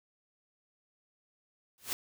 white noise with exponential growth, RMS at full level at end -30 dBFS, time 1.78-1.93 s, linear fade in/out 0 ms, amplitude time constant 32 ms, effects none

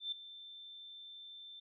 sine tone with ADSR envelope, 3554 Hz, A7, 17 cents sharp, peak -34 dBFS, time 0-1.6 s, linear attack 120 ms, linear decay 6 ms, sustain -15 dB, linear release 8 ms, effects none

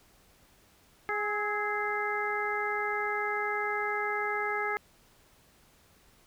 harmonic tone with a mistuned harmonic, 415.3 Hz, G#4, in tune, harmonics 1 / 2 / 3 / 4 / 5, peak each -35 / -35 / -35 / -35 / -35 dBFS, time 1.09-4.77 s, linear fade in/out 0 ms, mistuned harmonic 3, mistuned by +50 cents, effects pink hiss -62 dBFS RMS until 6.26 s

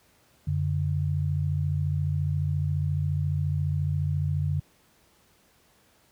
sine tone pair together, 91 / 145.39 Hz, F#2 / D3, -28 / -17 cents, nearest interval minor sixth, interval 811 cents, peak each -26 dBFS, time 0.47-4.6 s, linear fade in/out 5 ms, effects pink hiss -62 dBFS RMS until 6.11 s + high-pass 60 Hz 12 dB/octave

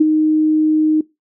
sine tone with ADSR envelope, 310 Hz, D#4, 6 cents flat, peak -5 dBFS, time 0-1.01 s, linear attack 11 ms, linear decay 22 ms, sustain -6 dB, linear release 5 ms, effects noise-tail reverb RT60 0.2 s tail -20 dB re dry

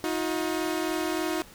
sawtooth tone pair together, 315.9 / 359.2 Hz, D#4 / F4, +26 / +49 cents, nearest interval major second, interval 223 cents, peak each -25 / -26 dBFS, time 0.04-1.42 s, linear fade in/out 0 ms, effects pink hiss -50 dBFS RMS until 1.54 s

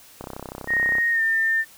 click train, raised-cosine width 1 ms, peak -19 dBFS, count 26, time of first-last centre 0.21-0.984 s, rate 32.3 Hz
sine tone with pitch glide, 1864.7 to 1801.2 Hz, A#6 to A6, 0 to +40 cents, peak -18 dBFS, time 0.67-1.65 s, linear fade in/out 50 ms, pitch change -60 cents, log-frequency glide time 1.11-1.22 s
effects white hiss -49 dBFS RMS until 1.77 s

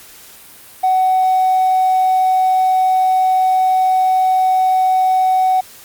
sine tone with hard clipping, 749 Hz, F#5, 21 cents sharp, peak -11 dBFS, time 0.83-5.61 s, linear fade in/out 10 ms, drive 1 dB, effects white hiss -40 dBFS RMS until 5.84 s + Opus 48 kbps

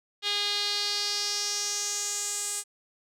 sawtooth tone with band-pass filter sweep, 410 Hz, G#4, 22 cents flat, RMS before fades -30 dBFS, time 0.22-2.64 s, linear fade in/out 50 ms, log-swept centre 3600 to 8300 Hz, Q 3.7, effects none

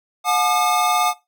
square tone cluster, 723 / 859 / 1211 Hz, F#5 / A5 / D#6, -40 / -42 / -47 cents, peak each -20 / -24 / -21 dBFS, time 0.24-1.14 s, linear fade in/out 50 ms, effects noise-tail reverb RT60 0.2 s tail -17 dB re dry

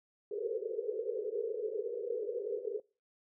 white band-pass noise, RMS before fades -37 dBFS, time 0.31-2.8 s, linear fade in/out 2 ms, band 400 to 490 Hz, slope 96 dB/octave, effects noise-tail reverb RT60 0.4 s tail -26 dB re dry

